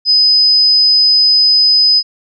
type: tone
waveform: sine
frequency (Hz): 5020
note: D#8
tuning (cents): +15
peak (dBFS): -6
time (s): 0.05-2.03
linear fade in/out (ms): 50
effects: none